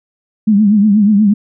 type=tone with vibrato; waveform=sine; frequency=207.7 Hz; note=G#3; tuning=in tune; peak=-6 dBFS; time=0.47-1.34 s; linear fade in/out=10 ms; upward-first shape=triangle; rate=8.3 Hz; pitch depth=110 cents each way; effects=none